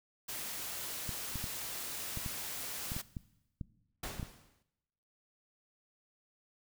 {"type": "noise", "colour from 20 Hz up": "white", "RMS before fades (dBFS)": -41, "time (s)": [0.28, 3.02], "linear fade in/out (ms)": 10}
{"type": "clicks", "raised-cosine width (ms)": 5, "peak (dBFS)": -27, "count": 11, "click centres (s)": [1.092, 1.357, 1.441, 2.173, 2.262, 2.919, 2.965, 3.168, 3.612, 4.197, 4.229]}
{"type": "noise with exponential decay", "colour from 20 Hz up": "pink", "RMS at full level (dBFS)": -38, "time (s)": [4.03, 4.63], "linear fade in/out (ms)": 5, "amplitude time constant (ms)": 130}
{"effects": ["noise-tail reverb RT60 1.0 s tail -19 dB re dry"]}